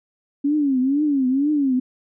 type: tone with vibrato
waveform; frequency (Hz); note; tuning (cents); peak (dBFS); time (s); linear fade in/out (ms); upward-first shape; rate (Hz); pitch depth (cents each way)
sine; 277.2; C#4; 0; -16; 0.44-1.8; 10; triangle; 2.1; 180
effects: none